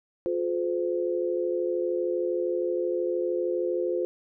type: tone cluster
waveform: sine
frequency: 354.7 / 427.6 / 514 Hz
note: F4 / A4 / C5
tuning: +27 / -49 / -31 cents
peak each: -27 / -33 / -29 dBFS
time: 0.26-4.05 s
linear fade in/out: 0 ms
effects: none